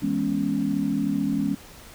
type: chord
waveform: sine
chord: C# minor seventh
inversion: first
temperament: equal with one note detuned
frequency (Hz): 164.81 / 207.7 / 243.8 / 277.2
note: E3 / G#3 / B3 / C#4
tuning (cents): 0 / 0 / -22 / 0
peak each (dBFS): -31 / -26 / -30 / -25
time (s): 0.02-1.55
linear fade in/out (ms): 10
effects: pink hiss -46 dBFS RMS until 1.94 s